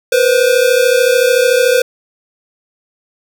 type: tone pair together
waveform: square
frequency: 483.3 / 516.9 Hz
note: B4 / C5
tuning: -38 / -21 cents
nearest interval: minor second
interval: 117 cents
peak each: -12 dBFS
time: 0.12-1.82 s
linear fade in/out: 5 ms
effects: none